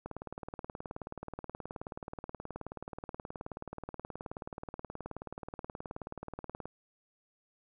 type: click train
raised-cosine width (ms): 1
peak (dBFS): -26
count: 125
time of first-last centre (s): 0.06-6.656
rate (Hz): 18.8
effects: none